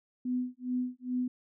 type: tone with tremolo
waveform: sine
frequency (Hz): 250.4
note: B3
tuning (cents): +24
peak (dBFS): -27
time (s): 0.25-1.28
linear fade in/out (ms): 5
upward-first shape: sine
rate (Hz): 2.4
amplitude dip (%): 100
effects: none